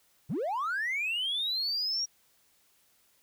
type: linear sweep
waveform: triangle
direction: up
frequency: 100 to 5690 Hz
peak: -26 dBFS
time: 0.29-2.06 s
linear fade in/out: 20 ms
effects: tanh soft clip ceiling -25 dBFS + white hiss -67 dBFS RMS until 3.22 s